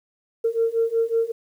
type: beating tone pair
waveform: sine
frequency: 454.1 / 459.5 Hz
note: A#4 / A#4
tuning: -45 / -25 cents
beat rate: 5.4 Hz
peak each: -22 / -21 dBFS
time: 0.44-1.32 s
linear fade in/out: 10 ms
effects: tanh soft clip ceiling -11 dBFS + 9-bit